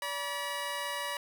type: tone pair together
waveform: 15% pulse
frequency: 575 / 967 Hz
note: D5 / B5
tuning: -37 / -37 cents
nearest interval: major sixth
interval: 900 cents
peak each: -31 / -29 dBFS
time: 0.02-1.17 s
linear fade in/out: 2 ms
effects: none